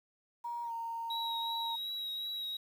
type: tone with pitch glide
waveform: sine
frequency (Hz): 947 to 920.6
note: A#5 to A#5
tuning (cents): +27 to -22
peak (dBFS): -36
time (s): 0.44-1.76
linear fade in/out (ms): 10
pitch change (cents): -49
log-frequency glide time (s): 0.63-0.72
type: tone with vibrato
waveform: triangle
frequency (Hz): 3849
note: B7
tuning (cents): -45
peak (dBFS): -35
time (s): 1.1-2.57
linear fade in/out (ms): 5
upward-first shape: triangle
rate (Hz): 2.7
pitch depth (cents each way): 26
effects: 10-bit